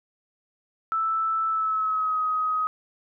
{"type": "tone with pitch glide", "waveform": "sine", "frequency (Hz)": [1318.5, 1260.4], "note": ["E6", "D#6"], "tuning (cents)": [0, 22], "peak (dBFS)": -22, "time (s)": [0.92, 2.67], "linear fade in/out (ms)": 0, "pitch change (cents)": -78, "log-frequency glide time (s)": [1.48, 2.2], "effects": []}